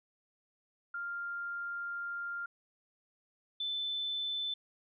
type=tone pair in turn; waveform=sine; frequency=1396.9 / 3520 Hz; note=F6 / A7; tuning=0 / 0 cents; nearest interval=octave + major third; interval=1600 cents; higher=second; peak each=-36 / -33 dBFS; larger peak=second; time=0.94-2.46 / 3.6-4.54 s; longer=first; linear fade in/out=5 ms; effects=none